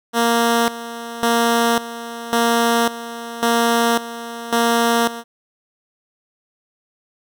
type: tone with tremolo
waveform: 10% pulse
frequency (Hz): 233.1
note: A#3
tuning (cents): 0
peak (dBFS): -6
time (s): 0.13-5.24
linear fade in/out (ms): 50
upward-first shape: square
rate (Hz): 0.91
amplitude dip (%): 80
effects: none

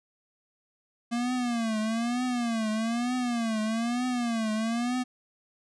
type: tone with vibrato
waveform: square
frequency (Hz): 233.1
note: A#3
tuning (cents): 0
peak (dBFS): -27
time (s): 1.11-5.04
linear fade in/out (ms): 20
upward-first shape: triangle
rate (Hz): 1.1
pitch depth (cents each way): 150
effects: resampled to 22050 Hz

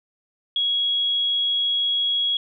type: tone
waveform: sine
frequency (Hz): 3322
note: G#7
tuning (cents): 0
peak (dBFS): -19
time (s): 0.56-2.37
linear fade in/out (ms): 2
effects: none

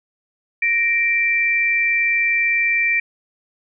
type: tone pair together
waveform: sine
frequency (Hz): 1864.4 / 2349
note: A#6 / D7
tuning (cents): 0 / 0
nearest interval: major third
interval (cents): 400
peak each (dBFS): -21 / -16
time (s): 0.62-3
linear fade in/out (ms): 5
effects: none

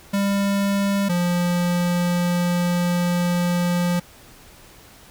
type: tone pair in turn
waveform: square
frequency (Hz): 199.2 / 175.65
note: G3 / F3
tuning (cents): +28 / +10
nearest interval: major second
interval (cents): 218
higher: first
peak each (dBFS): -19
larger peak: neither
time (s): 0.13-1.09 / 1.09-4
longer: second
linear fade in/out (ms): 10
effects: pink hiss -47 dBFS RMS until 5.1 s

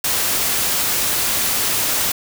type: noise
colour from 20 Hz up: white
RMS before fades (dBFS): -19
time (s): 0.04-2.12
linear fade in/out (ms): 5
effects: none

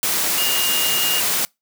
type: tone in noise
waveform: sine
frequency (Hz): 2841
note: F7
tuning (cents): +29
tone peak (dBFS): -22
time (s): 0.38-1.2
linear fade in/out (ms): 0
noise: white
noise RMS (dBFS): -20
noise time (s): 0.03-1.45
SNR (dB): -5
effects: noise-tail reverb RT60 0.2 s tail -26 dB re dry + high-pass 150 Hz 12 dB/octave

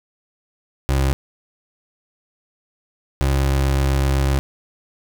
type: tone pair in turn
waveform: 30% pulse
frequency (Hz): 67.5 / 67.93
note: C#2 / C#2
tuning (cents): -45 / -34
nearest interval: unison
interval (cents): 11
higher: second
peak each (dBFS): -13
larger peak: neither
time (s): 0.89-1.13 / 3.21-4.39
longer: second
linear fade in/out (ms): 0
effects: none

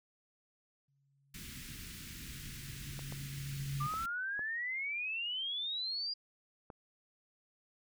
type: tone with exponential growth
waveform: sine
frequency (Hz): 138.59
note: C#3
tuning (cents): 0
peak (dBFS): -34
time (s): 0.88-3.87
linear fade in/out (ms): 5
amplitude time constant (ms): 650
type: band-stop noise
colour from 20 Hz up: pink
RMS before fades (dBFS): -47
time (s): 1.34-4.06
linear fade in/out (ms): 5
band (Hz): 280 to 1700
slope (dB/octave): 24
type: clicks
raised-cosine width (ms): 1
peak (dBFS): -33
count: 5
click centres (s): 2.992 / 3.124 / 3.939 / 4.393 / 6.702
type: exponential sweep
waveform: sine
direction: up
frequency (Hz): 1174.7 to 4869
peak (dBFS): -35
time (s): 3.8-6.14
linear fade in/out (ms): 10
effects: none

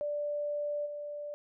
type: tone with level steps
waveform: sine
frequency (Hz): 587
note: D5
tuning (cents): -1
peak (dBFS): -31 / -37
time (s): 0.01-1.34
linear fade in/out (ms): 0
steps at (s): 0.85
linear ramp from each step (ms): 20
effects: none

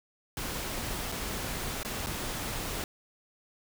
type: noise with dropouts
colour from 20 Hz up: pink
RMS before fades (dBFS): -35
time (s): 0.37-2.84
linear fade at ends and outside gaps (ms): 1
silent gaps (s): 1.118-1.122 / 1.831-1.849 / 2.062-2.069
effects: none

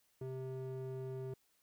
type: tone with band-pass filter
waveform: square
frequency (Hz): 130.81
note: C3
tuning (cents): 0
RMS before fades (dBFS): -43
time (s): 0.21-1.34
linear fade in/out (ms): 5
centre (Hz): 290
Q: 5.4
effects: white hiss -75 dBFS RMS until 1.62 s

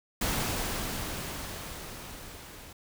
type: noise with level ramp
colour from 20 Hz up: pink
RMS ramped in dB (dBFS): -29 to -48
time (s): 0.21-2.73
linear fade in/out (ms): 5
effects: none

